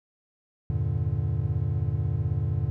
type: chord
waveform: triangle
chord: E half-diminished seventh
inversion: none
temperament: equal with one note detuned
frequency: 81.98 / 98 / 116.54 / 146.83 Hz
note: E2 / G2 / Bb2 / D3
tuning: -9 / 0 / 0 / 0 cents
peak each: -29 / -27 / -27 / -28 dBFS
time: 0.7-2.7 s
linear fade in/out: 0 ms
effects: none